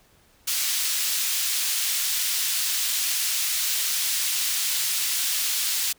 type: high-pass noise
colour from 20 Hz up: pink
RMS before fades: -25 dBFS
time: 0.47-5.93 s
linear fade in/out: 10 ms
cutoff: 3400 Hz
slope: 12 dB/octave
effects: pink hiss -59 dBFS RMS until 5.98 s